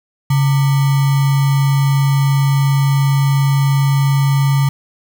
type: tone with sample-and-hold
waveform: sine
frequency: 138.59 Hz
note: C#3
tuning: in tune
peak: -10 dBFS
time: 0.3-4.69 s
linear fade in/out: 5 ms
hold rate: 1050 Hz
effects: none